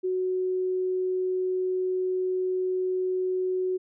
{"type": "tone", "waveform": "sine", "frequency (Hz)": 370, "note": "F#4", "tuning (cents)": 0, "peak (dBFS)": -24, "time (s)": [0.03, 3.78], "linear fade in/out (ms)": 20, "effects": []}